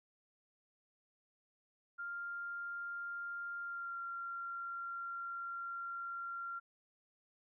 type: tone with pitch glide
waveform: sine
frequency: 1396.9 to 1379.3 Hz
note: F6 to F6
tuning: 0 to -22 cents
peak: -40 dBFS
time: 1.98-6.6 s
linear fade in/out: 20 ms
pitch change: -22 cents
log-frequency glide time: 3.61-3.98 s
effects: none